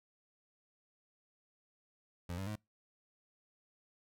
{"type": "tone with pitch steps", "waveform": "25% pulse", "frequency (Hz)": [87.31, 96.32, 106.26], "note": ["F2", "G2", "G#2"], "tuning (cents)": [0, -30, 40], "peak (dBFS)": -35, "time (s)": [2.29, 2.557], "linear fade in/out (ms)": 5, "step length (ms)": 89, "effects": ["noise-tail reverb RT60 0.2 s tail -25 dB re dry"]}